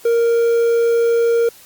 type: tone with quantisation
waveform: triangle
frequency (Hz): 466.2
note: A#4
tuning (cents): 0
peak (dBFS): -10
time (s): 0.05-1.49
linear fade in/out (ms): 5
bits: 6
effects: white hiss -44 dBFS RMS until 1.65 s + Opus 48 kbps